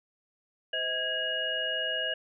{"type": "tone cluster", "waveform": "sine", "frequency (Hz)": [513, 636, 1649, 2875], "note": ["C5", "D#5", "G#6", "F7"], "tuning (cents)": [-34, 38, -13, 50], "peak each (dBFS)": [-39, -36, -33, -31], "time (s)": [0.73, 2.14], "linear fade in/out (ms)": 5, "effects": []}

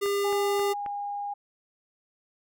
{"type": "tone", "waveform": "square", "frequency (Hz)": 402.1, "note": "G4", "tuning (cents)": 44, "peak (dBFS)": -25, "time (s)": [0.01, 0.74], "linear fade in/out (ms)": 20}
{"type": "click train", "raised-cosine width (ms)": 0.5, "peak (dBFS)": -25, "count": 4, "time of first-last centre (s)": [0.06, 0.862], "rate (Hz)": 3.74}
{"type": "tone with pitch glide", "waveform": "sine", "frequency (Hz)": [822, 813.5], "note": ["G#5", "G#5"], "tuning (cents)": [-18, -36], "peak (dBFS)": -30, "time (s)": [0.24, 1.34], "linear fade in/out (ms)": 10, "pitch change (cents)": -18, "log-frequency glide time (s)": [0.69, 0.84]}
{"effects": []}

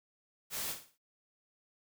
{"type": "noise with echo", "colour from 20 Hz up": "white", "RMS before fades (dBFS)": -38, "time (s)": [0.5, 0.76], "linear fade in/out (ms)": 50, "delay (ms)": 56, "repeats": 4, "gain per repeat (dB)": -9, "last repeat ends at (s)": 0.984, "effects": []}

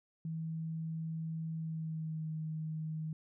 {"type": "tone with pitch glide", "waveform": "sine", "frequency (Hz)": [161.4, 157.26], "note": ["E3", "D#3"], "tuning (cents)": [-36, 19], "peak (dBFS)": -36, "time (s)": [0.25, 3.13], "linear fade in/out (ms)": 2, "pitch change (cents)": -45, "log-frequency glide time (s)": [1.55, 2.3], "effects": []}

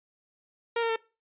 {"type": "tone with pitch steps", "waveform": "sawtooth", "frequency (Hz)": [466.2, 458.2, 450.3], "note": ["A#4", "A#4", "A4"], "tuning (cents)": [0, -30, 40], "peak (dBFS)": -21, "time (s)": [0.76, 0.961], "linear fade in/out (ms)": 5, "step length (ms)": 67, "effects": ["noise-tail reverb RT60 0.3 s tail -21 dB re dry", "resampled to 8000 Hz"]}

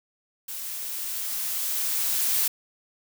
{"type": "noise with level ramp", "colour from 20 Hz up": "blue", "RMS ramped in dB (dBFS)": [-35, -23], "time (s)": [0.48, 2.48], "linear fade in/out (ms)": 5, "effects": []}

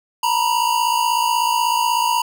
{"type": "tone pair together", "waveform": "square", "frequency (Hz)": [919.7, 976], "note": ["A#5", "B5"], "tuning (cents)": [-24, -21], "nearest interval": "minor second", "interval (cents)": 103, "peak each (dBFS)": [-20, -19], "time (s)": [0.23, 2.22], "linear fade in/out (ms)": 5, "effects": []}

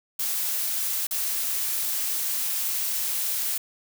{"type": "noise with dropouts", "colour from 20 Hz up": "blue", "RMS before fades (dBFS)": -27, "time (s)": [0.19, 3.58], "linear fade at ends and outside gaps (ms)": 5, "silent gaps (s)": [1.07, 1.109], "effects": []}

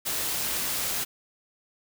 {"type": "noise", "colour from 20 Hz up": "white", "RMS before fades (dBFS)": -29, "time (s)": [0.05, 1.05], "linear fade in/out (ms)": 20, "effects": []}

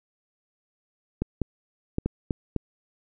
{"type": "clicks", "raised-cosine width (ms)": 3, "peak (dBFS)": -12, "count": 6, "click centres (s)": [1.22, 1.417, 1.984, 2.06, 2.308, 2.563], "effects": []}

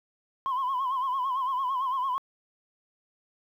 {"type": "tone with vibrato", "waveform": "sine", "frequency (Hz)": 1042, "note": "C6", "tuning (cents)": -7, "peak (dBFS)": -24, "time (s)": [0.46, 2.18], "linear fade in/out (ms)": 0, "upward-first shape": "sine", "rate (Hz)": 8.9, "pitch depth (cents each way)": 94, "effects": ["tanh soft clip ceiling -23 dBFS", "10-bit"]}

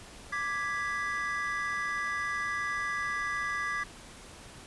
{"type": "chord", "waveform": "triangle", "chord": "G# diminished", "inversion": "second", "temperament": "equal", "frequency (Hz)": [1174.7, 1661.2, 1975.5], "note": ["D6", "G#6", "B6"], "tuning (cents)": [0, 0, 0], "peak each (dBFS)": -33, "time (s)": [0.32, 3.84], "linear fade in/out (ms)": 10, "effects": ["pink hiss -49 dBFS RMS until 4.66 s", "resampled to 24000 Hz"]}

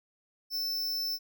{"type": "tone with amplitude modulation", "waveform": "square", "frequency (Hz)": 5300, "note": "E8", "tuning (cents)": 9, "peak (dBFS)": -29, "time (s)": [0.5, 1.19], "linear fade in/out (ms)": 50, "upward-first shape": "sine", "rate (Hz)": 297, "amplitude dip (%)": 35, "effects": []}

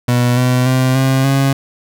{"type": "tone with pitch steps", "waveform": "30% pulse", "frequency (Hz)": [122.5, 125.87, 129.34, 132.89, 136.55], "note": ["B2", "B2", "C3", "C3", "C#3"], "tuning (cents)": [-14, 33, -20, 27, -26], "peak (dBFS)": -8, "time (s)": [0.08, 1.53], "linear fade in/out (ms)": 5, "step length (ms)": 290, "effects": []}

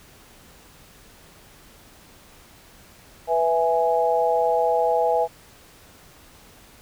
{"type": "chord", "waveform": "sine", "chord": "E major", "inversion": "second", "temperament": "equal", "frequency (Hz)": [493.9, 659.3, 830.6], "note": ["B4", "E5", "G#5"], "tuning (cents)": [0, 0, 0], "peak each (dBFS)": -22, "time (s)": [3.27, 5.28], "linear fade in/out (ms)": 50, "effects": ["pink hiss -50 dBFS RMS until 6.81 s"]}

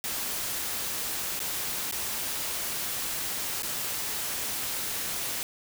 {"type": "noise with dropouts", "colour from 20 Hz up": "white", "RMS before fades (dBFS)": -32, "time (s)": [0.04, 5.43], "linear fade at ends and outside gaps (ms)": 0, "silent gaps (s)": [[1.392, 1.402], [1.912, 1.924], [3.622, 3.632]], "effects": []}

